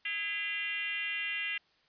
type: tone with frequency modulation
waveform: sine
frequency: 2399 Hz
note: D7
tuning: 36 cents sharp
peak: -32 dBFS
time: 0.05-1.58 s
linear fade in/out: 5 ms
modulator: 374 Hz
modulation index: 1.7
effects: white hiss -68 dBFS RMS until 1.88 s + resampled to 11025 Hz